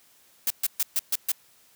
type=noise bursts; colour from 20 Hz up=blue; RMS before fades=-24 dBFS; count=6; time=0.47-1.318 s; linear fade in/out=2 ms; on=33 ms; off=130 ms; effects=white hiss -59 dBFS RMS until 1.75 s + high-pass 60 Hz 12 dB/octave